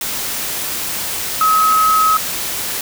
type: tone in noise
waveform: sine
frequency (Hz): 1278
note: D#6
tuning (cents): +46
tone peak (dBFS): -10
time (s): 1.41-2.17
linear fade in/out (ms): 2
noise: white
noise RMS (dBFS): -22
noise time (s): 0.01-2.81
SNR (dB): +9
effects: none